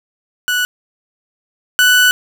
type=tone pair in turn; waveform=30% pulse; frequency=1477 / 1487.3 Hz; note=F#6 / F#6; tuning=-3 / +9 cents; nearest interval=unison; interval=12 cents; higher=second; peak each=-11 / -5 dBFS; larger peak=second; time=0.48-0.65 / 1.79-2.11 s; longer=second; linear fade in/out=0 ms; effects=none